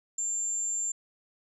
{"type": "tone", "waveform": "sine", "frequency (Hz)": 7300, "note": "A#8", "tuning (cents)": -37, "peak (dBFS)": -28, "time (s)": [0.18, 0.92], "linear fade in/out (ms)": 5, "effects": []}